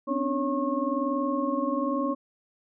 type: tone cluster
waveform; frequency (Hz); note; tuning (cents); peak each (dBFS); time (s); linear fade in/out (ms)
sine; 255 / 274.8 / 295.9 / 555 / 1086; C4 / C#4 / D4 / C#5 / C#6; -44 / -15 / +13 / +2 / -36; -31; 0.07-2.15; 20
effects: none